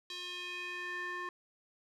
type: tone with band-pass filter sweep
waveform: square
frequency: 357.2 Hz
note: F4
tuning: 39 cents sharp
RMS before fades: -41 dBFS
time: 0.1-1.29 s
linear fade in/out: 2 ms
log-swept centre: 3800 to 1400 Hz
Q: 3.1
effects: none